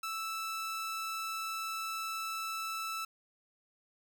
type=tone; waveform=sawtooth; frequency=1318.5 Hz; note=E6; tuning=in tune; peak=-32 dBFS; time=0.03-3.05 s; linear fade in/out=5 ms; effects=none